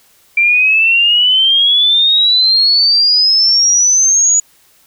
sine exponential sweep, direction up, 2349 to 6880 Hz, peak -7 dBFS, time 0.37-4.4 s, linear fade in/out 5 ms, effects white hiss -50 dBFS RMS until 4.86 s

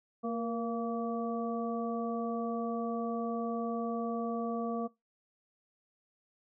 harmonic tone with a mistuned harmonic, 230 Hz, A#3, 23 cents flat, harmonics 1 / 2 / 3 / 5, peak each -34 / -37 / -39 / -41 dBFS, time 0.23-4.88 s, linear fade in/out 20 ms, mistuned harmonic 2, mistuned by +39 cents, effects noise-tail reverb RT60 0.2 s tail -22 dB re dry

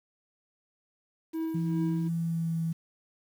triangle tone with tremolo, 322.9 Hz, E4, 36 cents flat, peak -26 dBFS, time 1.33-2.09 s, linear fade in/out 20 ms, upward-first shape triangle, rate 2.5 Hz, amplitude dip 65%
sine tone with pitch glide, 167.3 to 164.05 Hz, E3 to E3, +26 to -8 cents, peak -27 dBFS, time 1.54-2.73 s, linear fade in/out 10 ms, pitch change -34 cents, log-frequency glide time 2.07-2.62 s
effects 9-bit

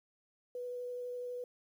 sine tone with vibrato, 492.7 Hz, B4, 4 cents flat, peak -38 dBFS, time 0.55-1.44 s, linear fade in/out 2 ms, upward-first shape triangle, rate 12 Hz, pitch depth 11 cents each way, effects 11-bit

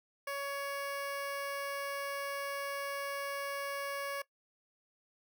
15% pulse tone with notch filter, 560 Hz, C#5, 18 cents sharp, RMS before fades -38 dBFS, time 0.27-4.22 s, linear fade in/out 5 ms, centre 6900 Hz, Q 1.9, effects noise-tail reverb RT60 0.1 s tail -19 dB re dry

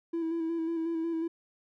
triangle tone with vibrato, 329.6 Hz, E4, in tune, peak -26 dBFS, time 0.13-1.28 s, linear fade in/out 10 ms, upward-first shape square, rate 5.5 Hz, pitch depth 26 cents each way, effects tanh soft clip ceiling -24 dBFS

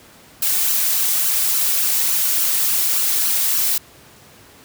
blue noise with flanger, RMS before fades -18 dBFS, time 0.42-3.78 s, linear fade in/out 5 ms, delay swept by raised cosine 0.68 to 2.78 ms, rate 3.5 Hz, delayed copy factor +0.5, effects pink hiss -46 dBFS RMS until 4.64 s + high-pass 80 Hz 12 dB/octave

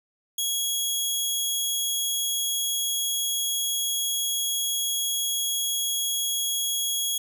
15% pulse tone, 3322 Hz, G#7, in tune, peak -17 dBFS, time 0.38-7.18 s, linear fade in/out 5 ms, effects none

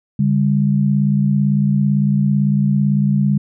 sine tone pair together, 143.02 / 200.9 Hz, D3 / G3, -46 / +43 cents, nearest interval tritone, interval 589 cents, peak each -15 dBFS, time 0.19-3.38 s, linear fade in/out 5 ms, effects none

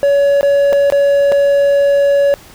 triangle tone with dropouts, 564 Hz, C#5, 30 cents sharp, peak -6 dBFS, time 0.03-2.34 s, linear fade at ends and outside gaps 0 ms, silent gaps 0.41-0.43 / 0.726-0.73 / 0.901-0.923 / 1.318-1.322 s, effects pink hiss -40 dBFS RMS until 2.54 s

